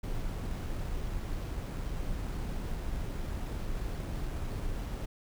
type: noise with sample-and-hold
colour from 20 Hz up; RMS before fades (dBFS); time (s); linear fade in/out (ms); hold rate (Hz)
brown; -35; 0.03-5.06; 10; 8820
effects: none